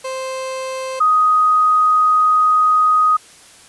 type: tone pair in turn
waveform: 30% pulse / sine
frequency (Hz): 523.3 / 1250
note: C5 / D#6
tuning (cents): 0 / +8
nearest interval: octave + minor third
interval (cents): 1508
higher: second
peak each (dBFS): -20 / -10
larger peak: second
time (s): 0.04-1 / 1-3.17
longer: second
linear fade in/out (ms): 10
effects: white hiss -44 dBFS RMS until 3.68 s + resampled to 24000 Hz